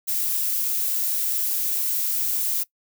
violet noise, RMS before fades -24 dBFS, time 0.07-2.64 s, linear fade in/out 20 ms, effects noise-tail reverb RT60 0.1 s tail -20 dB re dry

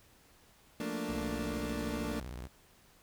30% pulse chord, Bb major seventh, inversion second, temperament equal, 174.61 / 220 / 233.1 / 293.7 Hz, F3 / A3 / Bb3 / D4, 0 / 0 / 0 / 0 cents, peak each -42 / -38 / -37 / -37 dBFS, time 0.8-2.2 s, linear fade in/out 2 ms
sawtooth tone with vibrato, 61.74 Hz, B1, in tune, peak -37 dBFS, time 1.08-2.48 s, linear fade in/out 20 ms, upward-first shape sine, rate 17 Hz, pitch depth 280 cents each way
effects pink hiss -63 dBFS RMS until 3.02 s

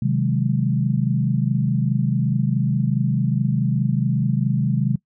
sine chord, Ab dominant seventh, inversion first, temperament equal, 130.81 / 155.56 / 185 / 207.7 Hz, C3 / Eb3 / Gb3 / Ab3, 0 / 0 / 0 / 0 cents, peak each -20 / -23 / -25 / -24 dBFS, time 0.02-4.96 s, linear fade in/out 5 ms, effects noise-tail reverb RT60 0.1 s tail -22 dB re dry

